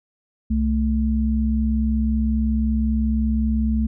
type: tone pair together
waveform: sine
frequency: 65.41 / 220 Hz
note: C2 / A3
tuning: 0 / 0 cents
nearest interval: octave + major sixth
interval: 2100 cents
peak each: -20 dBFS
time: 0.5-3.87 s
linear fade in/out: 10 ms
effects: none